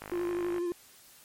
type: click train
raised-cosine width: 0.5 ms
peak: -25 dBFS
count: 30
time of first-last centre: 0.02-0.582 s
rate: 51.6 Hz
type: tone with vibrato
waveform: triangle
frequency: 350 Hz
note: F4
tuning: 4 cents sharp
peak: -27 dBFS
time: 0.12-0.72 s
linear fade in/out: 0 ms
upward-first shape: sine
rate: 12 Hz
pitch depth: 29 cents each way
effects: white hiss -56 dBFS RMS until 1.24 s + MP3 64 kbps